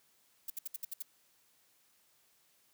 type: noise bursts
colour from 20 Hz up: violet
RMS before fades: -39 dBFS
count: 7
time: 0.48-1.024 s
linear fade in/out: 5 ms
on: 22 ms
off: 65 ms
effects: white hiss -70 dBFS RMS until 2.73 s + high-pass 80 Hz 12 dB/octave